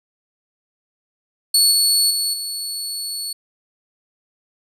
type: tone with level steps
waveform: 25% pulse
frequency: 4414 Hz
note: C#8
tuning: 8 cents flat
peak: -7 / -9 / -14 / -20 dBFS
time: 1.54-3.33 s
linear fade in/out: 5 ms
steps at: 1.71 / 2.1 / 2.33 s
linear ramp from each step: 10 ms
effects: none